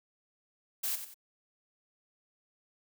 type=noise with echo; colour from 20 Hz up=blue; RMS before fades=-33 dBFS; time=0.83-0.96 s; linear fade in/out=10 ms; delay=92 ms; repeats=2; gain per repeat=-9 dB; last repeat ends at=1.144 s; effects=none